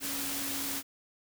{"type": "tone in noise", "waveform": "sine", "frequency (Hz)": 277.2, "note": "C#4", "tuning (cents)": 0, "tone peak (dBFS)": -41, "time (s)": [0, 0.83], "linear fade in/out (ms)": 50, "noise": "white", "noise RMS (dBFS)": -35, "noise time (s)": [0, 0.83], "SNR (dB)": -9, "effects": []}